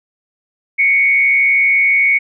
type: tone with frequency modulation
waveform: sine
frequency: 2217 Hz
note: C#7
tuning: in tune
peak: -9 dBFS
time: 0.78-2.19 s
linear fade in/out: 20 ms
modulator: 133 Hz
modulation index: 0.47
effects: none